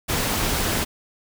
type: noise with amplitude modulation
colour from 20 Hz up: pink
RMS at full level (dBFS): -22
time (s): 0.08-0.85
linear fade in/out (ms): 20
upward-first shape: sine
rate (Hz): 218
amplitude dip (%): 25
effects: none